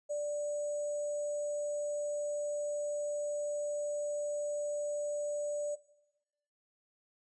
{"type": "tone with sample-and-hold", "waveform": "sine", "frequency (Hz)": 587.3, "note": "D5", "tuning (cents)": 0, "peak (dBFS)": -32, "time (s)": [0.09, 5.76], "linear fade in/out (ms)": 20, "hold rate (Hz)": 7350, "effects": ["noise-tail reverb RT60 0.9 s tail -17 dB re dry", "resampled to 22050 Hz"]}